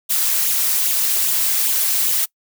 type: noise with flanger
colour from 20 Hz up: blue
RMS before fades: -18 dBFS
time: 0.09-2.26 s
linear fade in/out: 20 ms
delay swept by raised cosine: 0.27 to 4.37 ms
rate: 2.5 Hz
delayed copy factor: +0.55
effects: noise-tail reverb RT60 0.1 s tail -24 dB re dry